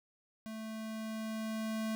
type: tone with level ramp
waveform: square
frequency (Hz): 220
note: A3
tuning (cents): 0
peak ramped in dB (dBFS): -42 to -34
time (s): 0.46-1.95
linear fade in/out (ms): 0
effects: none